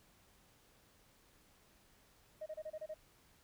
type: tone bursts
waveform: sine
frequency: 622.3 Hz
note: D#5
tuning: in tune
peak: -40 dBFS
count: 7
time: 2.41-2.942 s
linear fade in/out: 10 ms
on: 52 ms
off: 28 ms
effects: tanh soft clip ceiling -38 dBFS + pink hiss -68 dBFS RMS until 3.43 s